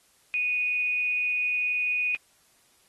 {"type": "tone with amplitude modulation", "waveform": "sine", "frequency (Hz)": 2479, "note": "D#7", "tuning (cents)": -7, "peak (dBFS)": -22, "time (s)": [0.34, 2.15], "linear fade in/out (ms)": 0, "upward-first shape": "sine", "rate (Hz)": 278, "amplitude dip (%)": 35, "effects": ["white hiss -63 dBFS RMS until 2.88 s", "AAC 32 kbps"]}